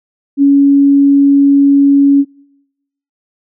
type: tone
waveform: sine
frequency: 280 Hz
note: C#4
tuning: 18 cents sharp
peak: -4 dBFS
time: 0.37-2.25 s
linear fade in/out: 50 ms
effects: noise-tail reverb RT60 0.9 s tail -26 dB re dry